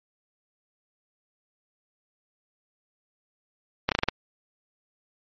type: slowing click train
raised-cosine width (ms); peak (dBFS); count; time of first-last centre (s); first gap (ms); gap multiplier
0.3; -5; 6; 3.89-4.086; 28; 1.17
effects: MP3 32 kbps